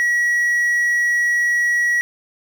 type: tone with quantisation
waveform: triangle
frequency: 1921 Hz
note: B6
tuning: 48 cents flat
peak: -13 dBFS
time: 0-2.01 s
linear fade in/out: 0 ms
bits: 7
effects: none